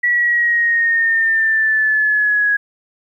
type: linear sweep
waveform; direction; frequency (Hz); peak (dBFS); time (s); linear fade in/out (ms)
sine; down; 1943 to 1660; -12; 0.03-2.57; 10
effects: 9-bit